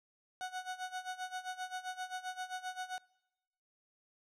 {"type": "tone with tremolo", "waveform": "30% pulse", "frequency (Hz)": 739, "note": "F#5", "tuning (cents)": -2, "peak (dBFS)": -34, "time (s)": [0.41, 2.98], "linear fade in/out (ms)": 0, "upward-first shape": "sine", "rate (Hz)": 7.6, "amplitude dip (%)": 85, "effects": ["noise-tail reverb RT60 1.0 s tail -25 dB re dry", "low-pass 9000 Hz 12 dB/octave"]}